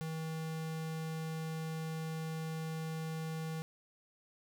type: tone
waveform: square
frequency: 160 Hz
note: D#3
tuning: 49 cents sharp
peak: -38 dBFS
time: 0.01-3.62 s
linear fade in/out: 0 ms
effects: 11-bit